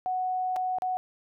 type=tone with dropouts; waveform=sine; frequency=740 Hz; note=F#5; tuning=in tune; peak=-26 dBFS; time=0.06-0.97 s; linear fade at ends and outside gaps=0 ms; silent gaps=0.561-0.565 / 0.785-0.821 s; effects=none